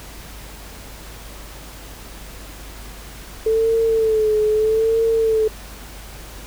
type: tone with vibrato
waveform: sine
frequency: 440 Hz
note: A4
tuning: in tune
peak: -14 dBFS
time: 3.46-5.48 s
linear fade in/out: 5 ms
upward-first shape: sine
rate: 0.79 Hz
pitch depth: 52 cents each way
effects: added 50 Hz sine -37 dBFS peak until 6.46 s + pink hiss -39 dBFS RMS until 6.46 s